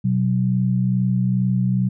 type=tone pair together; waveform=sine; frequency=125.1 / 187.44 Hz; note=B2 / F#3; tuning=+23 / +23 cents; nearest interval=perfect fifth; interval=700 cents; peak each=-19 dBFS; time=0.04-1.89 s; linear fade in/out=10 ms; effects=none